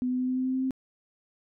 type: tone with pitch steps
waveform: sine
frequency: 251 / 252.6 / 254.2 / 255.8 / 257.5 / 259.1 / 260.8 / 262.4 Hz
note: B3 / B3 / C4 / C4 / C4 / C4 / C4 / C4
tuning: +28 / +39 / -50 / -39 / -28 / -17 / -5 / +5 cents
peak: -25 dBFS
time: 0.02-0.708 s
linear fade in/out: 0 ms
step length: 86 ms
effects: none